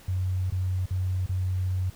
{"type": "tone with dropouts", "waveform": "sine", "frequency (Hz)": 92.5, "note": "F#2", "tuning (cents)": 0, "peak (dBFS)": -24, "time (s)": [0.08, 1.9], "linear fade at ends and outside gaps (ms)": 5, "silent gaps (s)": [[0.502, 0.521], [0.859, 0.907], [1.262, 1.292]], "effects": ["pink hiss -52 dBFS RMS until 1.95 s"]}